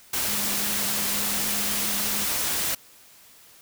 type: tone in noise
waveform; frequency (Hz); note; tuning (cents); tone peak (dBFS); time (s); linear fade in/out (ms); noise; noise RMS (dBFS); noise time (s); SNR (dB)
sine; 204.9; G#3; -23; -37; 0.28-2.25; 5; white; -26; 0.13-2.75; -14
effects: white hiss -52 dBFS RMS until 3.61 s